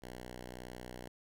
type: tone with vibrato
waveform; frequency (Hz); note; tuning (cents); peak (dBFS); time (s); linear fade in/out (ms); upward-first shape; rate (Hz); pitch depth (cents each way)
5% pulse; 61.74; B1; 0; -34; 0.02-1.08; 5; sine; 17; 8
effects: none